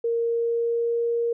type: tone with pitch glide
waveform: sine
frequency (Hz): 464.7 to 468.5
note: A#4 to A#4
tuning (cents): -5 to +9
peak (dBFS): -21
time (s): 0.04-1.33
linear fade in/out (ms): 5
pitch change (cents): +14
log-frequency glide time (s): 0.18-1.04
effects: none